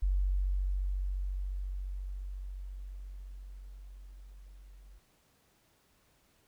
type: tone with level ramp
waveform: sine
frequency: 47.14 Hz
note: F#1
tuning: 33 cents sharp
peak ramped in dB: -25 to -51 dBFS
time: 0.02-4.99 s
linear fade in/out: 10 ms
effects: pink hiss -69 dBFS RMS until 6.47 s